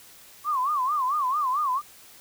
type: tone with vibrato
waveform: sine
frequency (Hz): 1108.7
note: C#6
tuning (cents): 0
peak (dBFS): -22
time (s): 0.44-1.82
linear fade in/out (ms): 50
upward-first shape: sine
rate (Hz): 4.5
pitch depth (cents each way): 180
effects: white hiss -50 dBFS RMS until 2.2 s